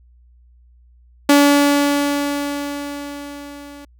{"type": "tone with level ramp", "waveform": "sawtooth", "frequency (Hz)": 286.4, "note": "D4", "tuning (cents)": -43, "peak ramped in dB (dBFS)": [-4, -32], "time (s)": [1.29, 3.85], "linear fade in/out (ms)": 5, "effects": ["added 60 Hz sine -47 dBFS peak until 3.99 s"]}